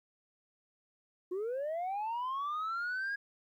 sine linear sweep, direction up, 349.2 to 1653 Hz, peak -31 dBFS, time 1.31-3.16 s, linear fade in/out 10 ms, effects tanh soft clip ceiling -32 dBFS + 12-bit

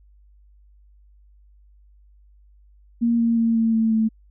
sine tone with pitch steps, 234 / 231.3 / 228.7 / 226 / 223.4 / 220.9 Hz, A#3 / A#3 / A#3 / A3 / A3 / A3, +7 / -13 / -33 / +47 / +27 / +7 cents, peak -16 dBFS, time 3.01-4.09 s, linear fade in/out 20 ms, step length 180 ms, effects added 50 Hz sine -50 dBFS peak until 4.3 s

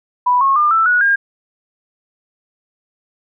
sine tone with pitch steps, 987.8 / 1089.7 / 1202.2 / 1326.2 / 1463 / 1614 Hz, B5 / C#6 / D6 / E6 / F#6 / G#6, 0 / -30 / +40 / +10 / -20 / -50 cents, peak -10 dBFS, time 0.26-1.16 s, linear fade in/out 10 ms, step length 150 ms, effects none

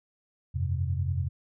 sine chord, F suspended second, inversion none, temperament equal, 87.31 / 98 / 130.81 Hz, F2 / G2 / C3, 0 / 0 / 0 cents, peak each -28 / -33 / -31 dBFS, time 0.54-1.29 s, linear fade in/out 20 ms, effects none

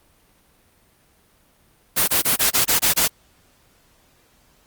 white noise bursts, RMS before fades -17 dBFS, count 8, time 1.96-3.081 s, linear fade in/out 20 ms, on 120 ms, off 23 ms, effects pink hiss -58 dBFS RMS until 4.66 s + Opus 32 kbps

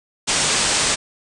white low-pass noise, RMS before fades -19 dBFS, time 0.27-0.96 s, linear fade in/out 20 ms, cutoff 9100 Hz, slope 96 dB/octave, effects none

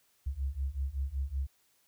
sine beating tone pair, 65.41 / 70.71 Hz, C2 / C#2, 0 / +35 cents, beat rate 5.3 Hz, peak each -35 / -34 dBFS, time 0.26-1.47 s, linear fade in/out 10 ms, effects white hiss -70 dBFS RMS until 1.87 s

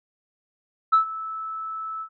sine tone with ADSR envelope, 1309 Hz, E6, 13 cents flat, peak -11 dBFS, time 0.92-2.09 s, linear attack 16 ms, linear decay 110 ms, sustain -18 dB, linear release 77 ms, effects tanh soft clip ceiling -9 dBFS

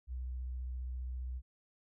sine tone with vibrato, 62.8 Hz, B1, 30 cents sharp, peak -37 dBFS, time 0.07-1.42 s, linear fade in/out 50 ms, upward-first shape sine, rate 15 Hz, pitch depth 22 cents each way, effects none

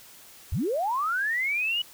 sine linear sweep, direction up, 52.1 to 2960 Hz, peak -24 dBFS, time 0.52-1.82 s, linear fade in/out 5 ms, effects white hiss -50 dBFS RMS until 1.93 s

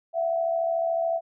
sine tone pair together, 666.3 / 740 Hz, E5 / F#5, +18 / 0 cents, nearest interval major second, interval 182 cents, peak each -23 / -31 dBFS, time 0.13-1.21 s, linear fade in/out 50 ms, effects none

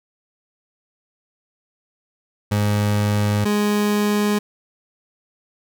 30% pulse tone pair in turn, 103.83 / 207.7 Hz, G#2 / G#3, 0 / 0 cents, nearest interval octave, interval 1200 cents, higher second, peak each -14 / -14 dBFS, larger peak neither, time 2.51-3.45 / 3.45-4.39 s, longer neither, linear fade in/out 10 ms, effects none

